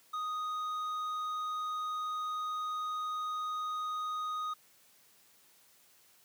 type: tone with tanh clipping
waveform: sine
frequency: 1244.5 Hz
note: D#6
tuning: in tune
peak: -35 dBFS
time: 0.13-4.54 s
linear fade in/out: 10 ms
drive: 7 dB
effects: white hiss -64 dBFS RMS until 6.24 s + high-pass 100 Hz 12 dB/octave